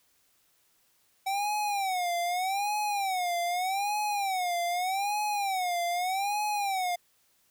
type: tone with vibrato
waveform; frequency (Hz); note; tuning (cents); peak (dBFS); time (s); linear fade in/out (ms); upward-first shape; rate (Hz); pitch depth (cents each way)
square; 763; G5; -47; -28; 1.26-6.96; 10; sine; 0.82; 170
effects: white hiss -68 dBFS RMS until 7.5 s